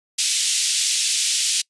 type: band-pass noise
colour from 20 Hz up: white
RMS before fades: -21 dBFS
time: 0.18-1.62 s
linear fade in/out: 10 ms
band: 2700 to 8800 Hz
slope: 24 dB/octave
effects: noise-tail reverb RT60 0.1 s tail -25 dB re dry + resampled to 24000 Hz